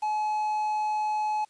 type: tone with quantisation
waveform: triangle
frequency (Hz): 852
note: G#5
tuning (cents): +44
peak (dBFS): -23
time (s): 0.02-1.45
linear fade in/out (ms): 10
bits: 8
effects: white hiss -64 dBFS RMS until 1.49 s + resampled to 22050 Hz